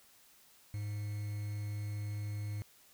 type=tone with quantisation; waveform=triangle; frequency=103.83 Hz; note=G#2; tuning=in tune; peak=-34 dBFS; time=0.74-2.62 s; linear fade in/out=0 ms; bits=9; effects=white hiss -63 dBFS RMS until 2.93 s